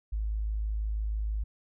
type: tone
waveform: sine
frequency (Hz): 53.1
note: G#1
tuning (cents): +39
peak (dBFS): -28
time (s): 0.12-1.44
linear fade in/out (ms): 10
effects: none